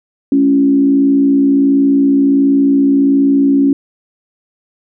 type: tone with frequency modulation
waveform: sine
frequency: 277.1 Hz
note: C#4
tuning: 1 cent flat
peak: -7 dBFS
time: 0.32-3.73 s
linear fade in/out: 2 ms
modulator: 61.4 Hz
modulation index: 0.52
effects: none